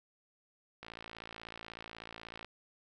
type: click train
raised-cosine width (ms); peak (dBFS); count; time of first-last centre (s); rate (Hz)
0.3; -29; 92; 0.83-2.446; 56.3
effects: none